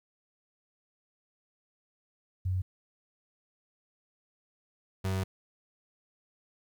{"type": "tone pair in turn", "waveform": ["sine", "35% pulse"], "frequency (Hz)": [92.5, 94.94], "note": ["F#2", "F#2"], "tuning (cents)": [0, 45], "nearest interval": "unison", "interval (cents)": 45, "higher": "second", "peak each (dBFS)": -27, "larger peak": "neither", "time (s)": [[2.45, 2.62], [5.04, 5.24]], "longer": "second", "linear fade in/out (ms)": 10, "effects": ["11-bit"]}